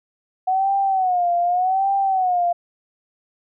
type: tone with vibrato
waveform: sine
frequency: 740 Hz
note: F#5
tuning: in tune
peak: -16 dBFS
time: 0.47-2.53 s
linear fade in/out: 10 ms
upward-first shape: sine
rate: 0.85 Hz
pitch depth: 110 cents each way
effects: none